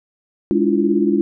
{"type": "tone cluster", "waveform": "sine", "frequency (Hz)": [206.8, 288.4, 333, 350.4], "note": ["G#3", "D4", "E4", "F4"], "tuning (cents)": [-7, -31, 18, 6], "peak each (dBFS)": -19, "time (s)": [0.51, 1.21], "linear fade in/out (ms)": 0, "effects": []}